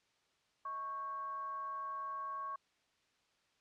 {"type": "tone with frequency modulation", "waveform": "sine", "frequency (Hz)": 1107, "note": "C#6", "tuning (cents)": -3, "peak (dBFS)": -39, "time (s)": [0.65, 2.56], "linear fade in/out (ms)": 5, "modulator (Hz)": 477, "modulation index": 0.26, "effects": ["white hiss -75 dBFS RMS until 3.6 s", "low-pass 5000 Hz 12 dB/octave"]}